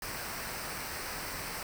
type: noise with comb filter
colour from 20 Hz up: pink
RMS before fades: -39 dBFS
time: 0.02-1.63 s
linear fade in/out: 2 ms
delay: 0.29 ms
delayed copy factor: -0.55
effects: none